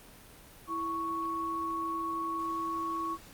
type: tone pair together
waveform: sine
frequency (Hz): 330 / 1110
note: E4 / C#6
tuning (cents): +2 / +2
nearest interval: octave + major sixth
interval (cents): 2100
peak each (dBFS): -38 / -32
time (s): 0.67-3.18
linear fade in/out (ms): 50
effects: pink hiss -53 dBFS RMS until 3.33 s + Opus 32 kbps